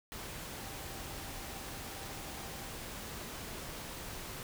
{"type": "tone in noise", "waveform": "sine", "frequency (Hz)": 786, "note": "G5", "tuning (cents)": 4, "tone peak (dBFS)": -55, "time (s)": [0.58, 2.69], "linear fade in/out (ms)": 0, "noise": "pink", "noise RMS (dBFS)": -44, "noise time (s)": [0.12, 4.43], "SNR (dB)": -14, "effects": []}